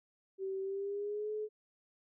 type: tone with pitch glide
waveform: sine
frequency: 384.7 to 426.9 Hz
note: G4 to G#4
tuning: -33 to +48 cents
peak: -35 dBFS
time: 0.38-1.49 s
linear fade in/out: 50 ms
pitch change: +181 cents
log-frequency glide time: 0.61-1.31 s
effects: none